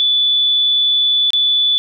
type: tone with dropouts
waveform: sine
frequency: 3469 Hz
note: A7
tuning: 25 cents flat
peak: -11 dBFS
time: 0-1.78 s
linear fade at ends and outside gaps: 0 ms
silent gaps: 1.305-1.333 s
effects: none